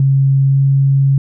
sine tone with pitch glide, 136.2 to 137.07 Hz, C#3 to C#3, -30 to -19 cents, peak -8 dBFS, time 0-1.18 s, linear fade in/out 2 ms, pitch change +11 cents, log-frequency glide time 0.48-0.58 s, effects none

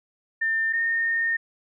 sine tone pair in turn, 1800 / 1831.5 Hz, A6 / A#6, +39 / -31 cents, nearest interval unison, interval 30 cents, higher second, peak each -21 dBFS, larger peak neither, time 0.41-0.73 / 0.73-1.37 s, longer second, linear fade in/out 10 ms, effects none

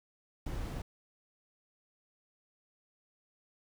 brown noise, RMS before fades -38 dBFS, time 0.46-0.82 s, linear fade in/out 5 ms, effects none

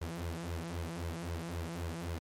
sawtooth tone with flanger, 84.2 Hz, E2, 37 cents sharp, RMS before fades -39 dBFS, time 0.01-2.19 s, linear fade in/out 10 ms, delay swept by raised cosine 1.9 to 6.1 ms, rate 3.8 Hz, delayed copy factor +0.95, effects MP3 64 kbps

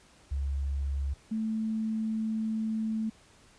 sine tone pair in turn, 69.3 / 220 Hz, C#2 / A3, 0 / 0 cents, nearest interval octave + minor sixth, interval 2000 cents, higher second, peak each -28 dBFS, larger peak neither, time 0.31-1.14 / 1.31-3.1 s, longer second, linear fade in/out 10 ms, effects pink hiss -59 dBFS RMS until 3.58 s + resampled to 22050 Hz

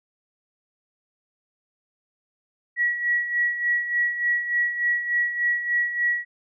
sine tone with tremolo, 1924 Hz, B6, 46 cents flat, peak -18 dBFS, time 2.76-6.25 s, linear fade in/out 50 ms, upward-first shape sine, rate 3.4 Hz, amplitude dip 65%, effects none

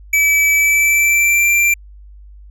square tone with pitch glide, 2300 to 2361 Hz, D7 to D7, -37 to +9 cents, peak -11 dBFS, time 0.13-1.74 s, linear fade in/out 5 ms, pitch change +46 cents, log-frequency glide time 0.55-1.5 s, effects added 50 Hz sine -36 dBFS peak until 2.5 s

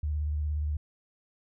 sine tone with vibrato, 75 Hz, D2, 37 cents sharp, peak -27 dBFS, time 0.03-0.77 s, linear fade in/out 5 ms, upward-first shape square, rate 17 Hz, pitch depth 32 cents each way, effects none

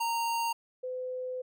square / sine tone pair in turn, 926 / 507.8 Hz, A#5 / B4, -12 / +48 cents, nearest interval minor seventh, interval 1040 cents, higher first, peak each -29 / -33 dBFS, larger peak first, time 0-0.53 / 0.83-1.42 s, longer second, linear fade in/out 10 ms, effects none

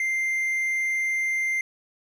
triangle tone, 2093 Hz, C7, in tune, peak -21 dBFS, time 0-1.61 s, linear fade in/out 2 ms, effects none

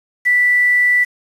sine tone with quantisation, 1970 Hz, B6, 5 cents flat, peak -10 dBFS, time 0.25-1.05 s, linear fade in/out 20 ms, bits 6, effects resampled to 32000 Hz

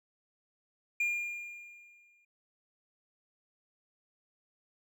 triangle tone with exponential decay, 2410 Hz, D7, 44 cents sharp, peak -25 dBFS, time 1-2.25 s, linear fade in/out 5 ms, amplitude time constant 270 ms, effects none

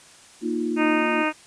sine chord, Bb suspended fourth, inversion none, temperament just, 233.1 / 310.8 / 349.6 Hz, Bb3 / Eb4 / F4, 0 / -2 / +2 cents, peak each -27 dBFS, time 0.41-1.25 s, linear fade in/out 50 ms
harmonic tone, 308.7 Hz, D#4, 14 cents flat, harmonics 1 / 2 / 3 / 4 / 5 / 6 / 7 / 8 / 9, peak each -25 / -28 / -28 / -29 / -30 / -34 / -33 / -29 / -34 dBFS, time 0.76-1.33 s, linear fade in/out 50 ms
effects white hiss -49 dBFS RMS until 1.46 s + resampled to 22050 Hz

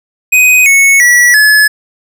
square tone with pitch steps, 2504 / 2205 / 1942 / 1710.3 Hz, D#7 / C#7 / B6 / A6, +10 / -10 / -30 / -50 cents, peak -4 dBFS, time 0.32-1.68 s, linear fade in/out 10 ms, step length 340 ms, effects none

